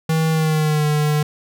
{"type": "tone with pitch glide", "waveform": "square", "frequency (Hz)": [160, 150.15], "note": ["D#3", "D3"], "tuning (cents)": [49, 39], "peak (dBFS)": -16, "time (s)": [0.09, 1.23], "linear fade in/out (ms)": 5, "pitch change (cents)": -110, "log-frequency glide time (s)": [0.31, 0.86], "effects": []}